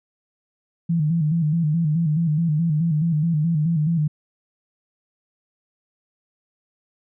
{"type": "tone with vibrato", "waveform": "sine", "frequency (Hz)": 159.4, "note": "D#3", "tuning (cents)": 42, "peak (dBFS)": -17, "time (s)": [0.89, 4.08], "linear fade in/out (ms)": 10, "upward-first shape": "square", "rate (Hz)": 4.7, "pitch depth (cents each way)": 90, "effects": []}